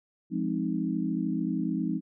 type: chord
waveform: sine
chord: F minor seventh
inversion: none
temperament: equal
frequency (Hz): 174.61 / 207.7 / 261.6 / 311.1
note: F3 / Ab3 / C4 / Eb4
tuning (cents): 0 / 0 / 0 / 0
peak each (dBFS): -32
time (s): 0.3-2.01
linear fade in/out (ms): 50
effects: none